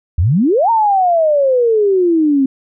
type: exponential two-way sweep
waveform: sine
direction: up then down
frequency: 73.42 to 934 to 262.7 Hz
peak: -9 dBFS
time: 0.18-2.46 s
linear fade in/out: 5 ms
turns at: 0.7 s
effects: none